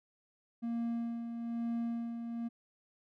triangle tone with tremolo, 233.1 Hz, A#3, in tune, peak -30 dBFS, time 0.62-2.49 s, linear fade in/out 20 ms, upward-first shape sine, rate 1.1 Hz, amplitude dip 50%, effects none

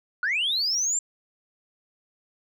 sine linear sweep, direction up, 1397 to 7459 Hz, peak -21 dBFS, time 0.23-0.99 s, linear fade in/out 2 ms, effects tanh soft clip ceiling -19 dBFS

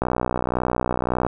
click train, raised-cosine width 1 ms, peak -7 dBFS, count 78, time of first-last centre 0.02-1.266 s, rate 61.8 Hz, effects none

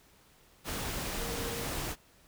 sine tone in noise, 466.2 Hz, A#4, in tune, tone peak -41 dBFS, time 1.16-1.68 s, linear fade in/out 50 ms, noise pink, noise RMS -36 dBFS, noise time 0.64-1.96 s, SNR -8 dB, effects pink hiss -62 dBFS RMS until 2.27 s

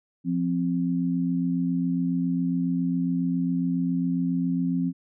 sine tone pair together, 174.61 / 261.9 Hz, F3 / C4, 0 / +2 cents, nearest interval perfect fifth, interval 702 cents, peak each -25 dBFS, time 0.24-4.93 s, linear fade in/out 50 ms, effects none

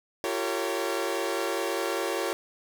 sawtooth tone cluster, 342.6 / 387.7 / 457.5 / 557 Hz, F4 / G4 / A#4 / C#5, -33 / -19 / -32 / +8 cents, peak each -29 dBFS, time 0.24-2.33 s, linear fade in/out 0 ms, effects none

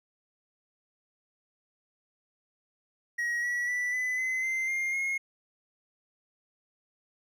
triangle tone with pitch steps, 1900 / 1934.3 / 1969.3 / 2005 / 2041 / 2078 / 2116 / 2154 Hz, A#6 / B6 / B6 / B6 / C7 / C7 / C7 / C7, +33 / -37 / -5 / +26 / -44 / -12 / +19 / +50 cents, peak -26 dBFS, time 3.18-5.18 s, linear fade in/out 10 ms, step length 250 ms, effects none

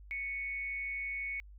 sine tone with frequency modulation, 2217 Hz, C#7, in tune, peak -35 dBFS, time 0.11-1.4 s, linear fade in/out 0 ms, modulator 238 Hz, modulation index 0.29, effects added 50 Hz sine -50 dBFS peak until 1.58 s

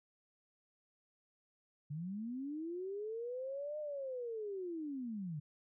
sine linear two-way sweep, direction up then down, 140.7 to 611 to 140.7 Hz, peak -39 dBFS, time 1.9-5.4 s, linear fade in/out 10 ms, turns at 3.79 s, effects none

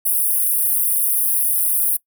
pink high-pass noise, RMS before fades -18 dBFS, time 0.05-1.97 s, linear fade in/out 10 ms, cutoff 9500 Hz, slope 96 dB/octave, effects noise-tail reverb RT60 0.1 s tail -22 dB re dry

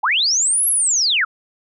sine linear two-way sweep, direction up then down, 729 to 11410 to 1191 Hz, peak -14 dBFS, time 0.03-1.25 s, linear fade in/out 10 ms, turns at 0.68 s, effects none

